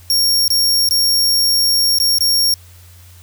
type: tone with dropouts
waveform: sawtooth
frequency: 5540 Hz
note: F8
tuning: 15 cents flat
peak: -9 dBFS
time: 0.1-2.54 s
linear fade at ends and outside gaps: 1 ms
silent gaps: 0.48-0.503 / 0.889-0.909 / 1.986-2 / 2.185-2.207 s
effects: added 88 Hz sine -40 dBFS peak until 3.22 s + white hiss -47 dBFS RMS until 3.22 s

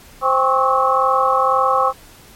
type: tone cluster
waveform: sine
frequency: 523 / 793 / 1076 / 1118 / 1293 Hz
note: C5 / G5 / C6 / C#6 / E6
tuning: -1 / +20 / +48 / +14 / -34 cents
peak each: -19 dBFS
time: 0.21-1.93 s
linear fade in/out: 50 ms
effects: pink hiss -44 dBFS RMS until 2.35 s + MP3 64 kbps

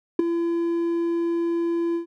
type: tone with ADSR envelope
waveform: triangle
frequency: 338.4 Hz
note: E4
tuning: 45 cents sharp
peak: -7 dBFS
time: 0.19-2.06 s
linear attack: 5 ms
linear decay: 7 ms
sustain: -12 dB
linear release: 110 ms
effects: tanh soft clip ceiling -5 dBFS

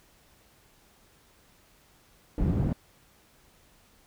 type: low-pass noise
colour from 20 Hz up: white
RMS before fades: -26 dBFS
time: 2.38-2.73 s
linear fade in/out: 2 ms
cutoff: 170 Hz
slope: 12 dB/octave
effects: pink hiss -61 dBFS RMS until 4.06 s

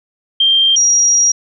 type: tone pair in turn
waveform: sine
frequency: 3173 / 5711 Hz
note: G7 / F8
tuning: +20 / +38 cents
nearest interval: minor seventh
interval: 1018 cents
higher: second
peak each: -8 dBFS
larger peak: neither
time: 0.4-0.76 / 0.76-1.32 s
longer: second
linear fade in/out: 5 ms
effects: none

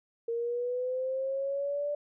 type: linear sweep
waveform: sine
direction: up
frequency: 461 to 587.3 Hz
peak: -29 dBFS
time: 0.28-1.95 s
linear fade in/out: 5 ms
effects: none

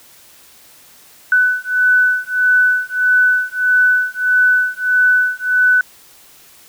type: beating tone pair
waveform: sine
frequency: 1496 / 1497.6 Hz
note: F#6 / F#6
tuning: +19 / +20 cents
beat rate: 1.6 Hz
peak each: -14 dBFS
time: 1.32-5.81 s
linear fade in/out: 2 ms
effects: white hiss -45 dBFS RMS until 6.68 s

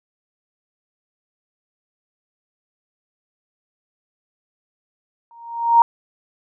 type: tone with exponential growth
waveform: sine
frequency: 932.3 Hz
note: A#5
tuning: in tune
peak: -5 dBFS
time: 5.31-5.82 s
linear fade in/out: 1 ms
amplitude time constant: 110 ms
effects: none

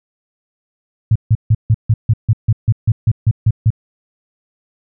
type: tone bursts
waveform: sine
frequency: 110.4 Hz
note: A2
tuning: 6 cents sharp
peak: -7 dBFS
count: 14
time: 1.11-3.704 s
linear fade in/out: 5 ms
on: 46 ms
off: 150 ms
effects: none

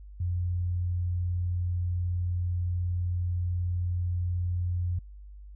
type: tone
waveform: sine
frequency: 88.7 Hz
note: F2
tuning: 27 cents sharp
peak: -26 dBFS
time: 0.2-4.99 s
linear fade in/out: 5 ms
effects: added 50 Hz sine -43 dBFS peak until 5.55 s

